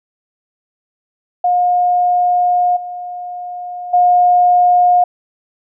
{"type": "tone with level steps", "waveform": "sine", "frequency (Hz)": 715, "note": "F5", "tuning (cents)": 41, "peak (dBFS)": [-10, -23, -7], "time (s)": [1.44, 5.04], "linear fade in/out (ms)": 5, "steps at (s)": [2.76, 3.93], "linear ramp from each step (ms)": 10, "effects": []}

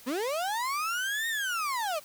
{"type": "linear two-way sweep", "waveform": "35% pulse", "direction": "up then down", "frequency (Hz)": [228.9, 1864.7, 572], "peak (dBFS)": -27, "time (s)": [0.06, 2], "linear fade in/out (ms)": 20, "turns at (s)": 1.28, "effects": ["white hiss -52 dBFS RMS until 2.04 s"]}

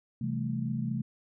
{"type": "chord", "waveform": "sine", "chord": "A minor seventh", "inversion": "first", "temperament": "equal", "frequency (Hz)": [130.81, 164.81, 196, 220], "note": ["C3", "E3", "G3", "A3"], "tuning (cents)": [0, 0, 0, 0], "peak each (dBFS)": [-33, -37, -39, -33], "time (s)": [0.21, 1.02], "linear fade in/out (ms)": 5, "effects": []}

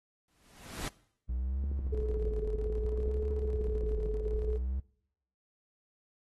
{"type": "noise with exponential growth", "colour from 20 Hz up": "pink", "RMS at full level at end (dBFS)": -36, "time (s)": [0.28, 0.88], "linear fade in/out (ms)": 2, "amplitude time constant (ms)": 130}
{"type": "tone with vibrato", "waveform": "triangle", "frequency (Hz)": 60, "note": "B1", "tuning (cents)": -49, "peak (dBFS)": -29, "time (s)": [1.29, 4.8], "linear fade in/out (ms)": 5, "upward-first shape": "triangle", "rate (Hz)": 0.62, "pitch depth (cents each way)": 280}
{"type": "click train", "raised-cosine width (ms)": 3, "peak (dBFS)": -32, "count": 34, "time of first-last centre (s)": [1.64, 4.14], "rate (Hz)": 13.2}
{"type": "tone with tremolo", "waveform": "sine", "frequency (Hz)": 428.1, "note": "A4", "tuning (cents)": -47, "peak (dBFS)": -33, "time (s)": [1.92, 4.58], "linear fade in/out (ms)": 10, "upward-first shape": "square", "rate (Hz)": 18, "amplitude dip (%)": 40}
{"effects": ["noise-tail reverb RT60 0.7 s tail -21 dB re dry", "AAC 32 kbps"]}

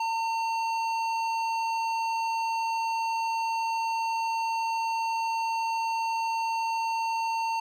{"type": "tone with hard clipping", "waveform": "triangle", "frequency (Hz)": 907, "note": "A#5", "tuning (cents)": -48, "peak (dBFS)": -28, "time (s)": [0, 7.6], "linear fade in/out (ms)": 5, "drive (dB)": 15, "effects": []}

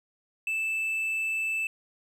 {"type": "tone", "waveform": "triangle", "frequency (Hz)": 2637, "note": "E7", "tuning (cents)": 0, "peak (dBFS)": -25, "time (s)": [0.47, 1.67], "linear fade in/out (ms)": 2, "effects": []}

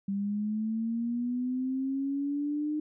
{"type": "linear sweep", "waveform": "sine", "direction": "up", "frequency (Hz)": [196, 304.9], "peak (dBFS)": -28, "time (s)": [0.08, 2.8], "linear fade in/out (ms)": 5, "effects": []}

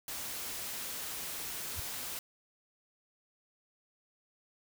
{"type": "noise", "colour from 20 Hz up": "white", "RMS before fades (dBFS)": -40, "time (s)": [0.08, 2.19], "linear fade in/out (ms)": 2}
{"type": "tone with exponential growth", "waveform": "sine", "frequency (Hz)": 83.7, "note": "E2", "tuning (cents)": 27, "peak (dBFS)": -33, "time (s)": [1.72, 1.8], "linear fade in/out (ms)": 5, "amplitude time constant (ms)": 17}
{"effects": []}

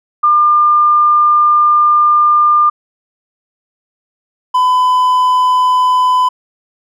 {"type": "tone pair in turn", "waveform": ["sine", "triangle"], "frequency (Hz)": [1200, 1006.4], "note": ["D6", "B5"], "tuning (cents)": [37, 32], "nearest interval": "minor third", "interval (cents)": 305, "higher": "first", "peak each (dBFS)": -6, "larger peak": "neither", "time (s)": [[0.23, 2.7], [4.54, 6.29]], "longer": "first", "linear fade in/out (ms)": 10, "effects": []}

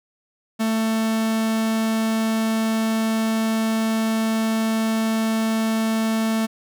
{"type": "tone", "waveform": "45% pulse", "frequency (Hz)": 222.2, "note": "A3", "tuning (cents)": 17, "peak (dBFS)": -19, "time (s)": [0.59, 6.47], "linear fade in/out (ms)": 20, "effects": []}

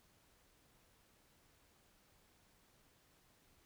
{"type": "silence", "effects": ["pink hiss -71 dBFS RMS until 3.65 s"]}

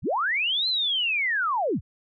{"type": "linear two-way sweep", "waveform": "sine", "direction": "up then down", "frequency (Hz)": [41.2, 4152, 41.2], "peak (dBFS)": -22, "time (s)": [0.02, 1.81], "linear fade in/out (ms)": 50, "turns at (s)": 0.68, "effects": []}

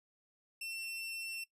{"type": "tone", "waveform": "sawtooth", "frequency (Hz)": 2698, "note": "E7", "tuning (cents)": 40, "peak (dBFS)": -37, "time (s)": [0.61, 1.44], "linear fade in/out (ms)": 5, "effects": ["noise-tail reverb RT60 0.1 s tail -19 dB re dry", "resampled to 32000 Hz"]}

